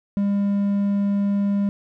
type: tone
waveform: triangle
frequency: 201 Hz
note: G3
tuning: 44 cents sharp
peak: -16 dBFS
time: 0.17-1.69 s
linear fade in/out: 0 ms
effects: none